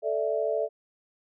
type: chord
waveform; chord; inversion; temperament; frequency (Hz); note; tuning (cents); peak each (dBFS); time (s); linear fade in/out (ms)
sine; A suspended fourth; none; just; 440 / 586.7 / 660; A4 / D5 / E5; 0 / -2 / +2; -29; 0.02-0.69; 50
effects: none